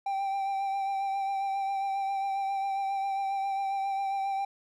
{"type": "tone with vibrato", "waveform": "triangle", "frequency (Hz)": 784, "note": "G5", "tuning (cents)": 0, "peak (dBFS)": -26, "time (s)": [0.06, 4.45], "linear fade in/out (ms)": 5, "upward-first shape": "triangle", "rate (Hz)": 7.4, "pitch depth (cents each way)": 27, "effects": []}